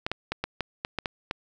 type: clicks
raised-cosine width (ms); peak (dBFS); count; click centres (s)
0.3; -12; 9; 0.065 / 0.116 / 0.32 / 0.44 / 0.607 / 0.849 / 0.987 / 1.058 / 1.311
effects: none